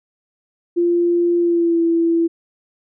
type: tone with pitch glide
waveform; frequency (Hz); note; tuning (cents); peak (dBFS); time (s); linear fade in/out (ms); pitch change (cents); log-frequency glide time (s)
sine; 345.9 to 333.9; F4 to E4; -17 to +22; -13; 0.76-2.28; 20; -61; 1.39-1.81
effects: none